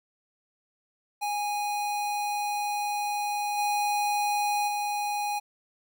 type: tone with level steps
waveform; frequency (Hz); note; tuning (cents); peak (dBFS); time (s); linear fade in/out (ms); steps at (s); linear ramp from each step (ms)
square; 826; G#5; -10; -28 / -25 / -28; 1.21-5.4; 20; 3.57 / 4.67; 20
effects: 11-bit